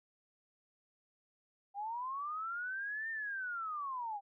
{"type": "linear two-way sweep", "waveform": "sine", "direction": "up then down", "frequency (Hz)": [784, 1820, 784], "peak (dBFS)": -37, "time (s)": [1.74, 4.21], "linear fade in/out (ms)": 50, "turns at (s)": 3.1, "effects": []}